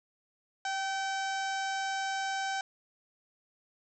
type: harmonic tone with a mistuned harmonic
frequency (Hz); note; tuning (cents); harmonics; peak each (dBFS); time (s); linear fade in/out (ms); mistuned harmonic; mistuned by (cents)
770; G5; -31; 1 / 2 / 3 / 4 / 5 / 6 / 7 / 8 / 9 / 10; -33 / -36 / -45 / -45 / -47 / -50 / -46 / -47 / -51 / -53; 0.65-2.61; 2; 1; +17
effects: none